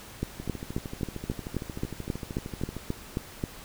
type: two click trains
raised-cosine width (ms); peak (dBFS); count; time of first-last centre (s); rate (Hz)
3; -22 / -15; 32 / 13; 0.4-2.766 / 0.23-3.439; 13.1 / 3.74
effects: pink hiss -46 dBFS RMS until 3.64 s